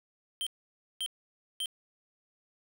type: tone bursts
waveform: square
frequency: 3136 Hz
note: G7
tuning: in tune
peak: -32 dBFS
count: 3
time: 0.41-1.658 s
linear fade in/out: 0 ms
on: 56 ms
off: 540 ms
effects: none